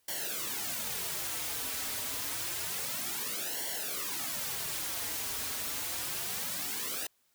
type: noise with flanger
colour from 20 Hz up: white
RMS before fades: -36 dBFS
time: 0.08-7.07 s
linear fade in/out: 5 ms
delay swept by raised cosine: 0.79 to 5.79 ms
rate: 0.28 Hz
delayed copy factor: -1
effects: white hiss -72 dBFS RMS until 7.34 s